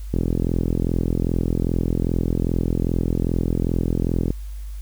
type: click train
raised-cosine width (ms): 3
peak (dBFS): -8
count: 178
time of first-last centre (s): 0.14-4.305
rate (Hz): 42.5
effects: added 50 Hz sine -29 dBFS peak until 4.81 s + white hiss -52 dBFS RMS until 4.81 s